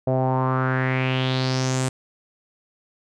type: tone with low-pass filter sweep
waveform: sawtooth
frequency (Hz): 130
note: C3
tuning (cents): -11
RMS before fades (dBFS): -22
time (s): 0.07-1.89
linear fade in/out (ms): 5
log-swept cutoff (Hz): 610 to 8500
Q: 4.3
effects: none